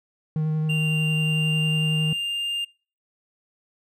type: tone with vibrato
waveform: triangle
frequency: 155.56 Hz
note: D#3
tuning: in tune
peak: -19 dBFS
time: 0.36-2.13 s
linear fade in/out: 2 ms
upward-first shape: sine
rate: 11 Hz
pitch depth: 12 cents each way
type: tone with pitch glide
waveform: triangle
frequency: 2783 to 2804 Hz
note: F7 to F7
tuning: -7 to +6 cents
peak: -23 dBFS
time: 0.69-2.65 s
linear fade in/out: 10 ms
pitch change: +13 cents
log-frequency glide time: 0.94-2.5 s
effects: noise-tail reverb RT60 0.4 s tail -25 dB re dry